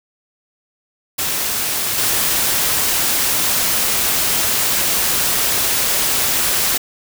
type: noise with level steps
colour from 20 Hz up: white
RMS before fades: -20 / -17 dBFS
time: 1.18-6.78 s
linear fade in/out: 10 ms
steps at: 1.98 s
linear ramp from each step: 2 ms
effects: none